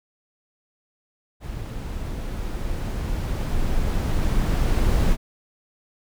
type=noise with level ramp; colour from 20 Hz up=brown; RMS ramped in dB=-31 to -18 dBFS; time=1.4-5.17 s; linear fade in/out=50 ms; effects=none